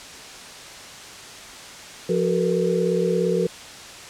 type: tone cluster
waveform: sine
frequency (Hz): 176 / 375.4 / 444.2 / 481.5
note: F3 / F#4 / A4 / B4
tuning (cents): +14 / +25 / +16 / -44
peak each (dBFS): -24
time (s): 2.09-3.47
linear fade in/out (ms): 5
effects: white hiss -39 dBFS RMS until 4.09 s + low-pass 7000 Hz 12 dB/octave